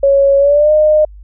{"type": "tone with pitch glide", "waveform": "sine", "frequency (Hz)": [554.4, 611.6], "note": ["C#5", "D#5"], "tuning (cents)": [0, -30], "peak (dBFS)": -6, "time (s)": [0.03, 1.05], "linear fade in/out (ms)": 5, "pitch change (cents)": 170, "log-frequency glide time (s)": [0.38, 0.72], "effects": ["added 50 Hz sine -32 dBFS peak until 1.23 s"]}